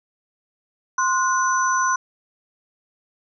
sine tone cluster, 1043 / 1455 / 6000 Hz, C6 / F#6 / F#8, -6 / -29 / +23 cents, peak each -19 / -23 / -26 dBFS, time 0.98-1.96 s, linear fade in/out 5 ms, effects none

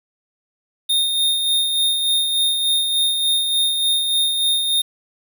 square tone with tremolo, 3671 Hz, A#7, 27 cents flat, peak -15 dBFS, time 0.89-4.82 s, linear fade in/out 10 ms, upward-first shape sine, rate 3.4 Hz, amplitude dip 40%, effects 7-bit

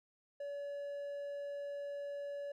triangle tone, 570 Hz, C#5, 48 cents sharp, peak -38 dBFS, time 0.4-2.52 s, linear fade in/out 5 ms, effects none

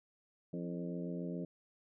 harmonic tone with a mistuned harmonic, 87.2 Hz, F2, 2 cents flat, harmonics 2 / 3 / 4 / 5 / 6 / 7, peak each -40 / -44 / -46 / -48 / -50 / -51 dBFS, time 0.53-1.45 s, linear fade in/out 5 ms, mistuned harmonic 4, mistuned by -60 cents, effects none

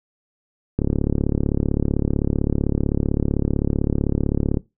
click train, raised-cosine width 3 ms, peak -6 dBFS, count 136, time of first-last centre 0.79-4.572 s, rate 35.7 Hz, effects noise-tail reverb RT60 0.2 s tail -19 dB re dry

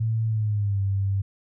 sine tone with pitch glide, 112 to 98.07 Hz, A2 to G2, +31 to +1 cents, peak -21 dBFS, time 0-1.22 s, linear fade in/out 10 ms, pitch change -230 cents, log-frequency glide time 0.25-0.81 s, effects none

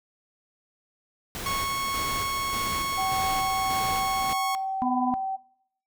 pink noise with tremolo, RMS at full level -34 dBFS, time 1.35-4.33 s, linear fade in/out 0 ms, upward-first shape square, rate 1.7 Hz, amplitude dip 40%
sawtooth tone, 1100 Hz, C#6, 14 cents flat, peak -23 dBFS, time 1.46-4.55 s, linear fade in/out 0 ms
sine tone with pitch glide, 764 to 768.9 Hz, G5 to G5, -45 to -34 cents, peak -26 dBFS, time 2.97-5.37 s, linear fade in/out 20 ms, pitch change +11 cents, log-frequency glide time 3.19-4.17 s
harmonic tone, 250 Hz, B3, 21 cents sharp, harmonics 1 / 3 / 4, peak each -26 / -30 / -31 dBFS, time 4.82-5.14 s, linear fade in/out 0 ms
effects noise-tail reverb RT60 0.7 s tail -22 dB re dry

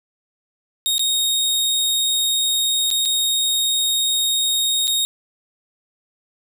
sawtooth tone with dropouts, 3729 Hz, A#7, in tune, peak -14 dBFS, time 0.86-5.05 s, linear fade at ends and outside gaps 0 ms, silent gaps 0.981-0.994 / 2.904-2.912 / 3.053-3.057 / 4.872-4.878 s, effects none

